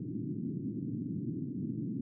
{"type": "band-pass noise", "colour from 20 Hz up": "white", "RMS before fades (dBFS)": -37, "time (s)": [0, 2.01], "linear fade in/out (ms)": 5, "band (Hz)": [110, 310], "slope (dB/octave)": 48, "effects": []}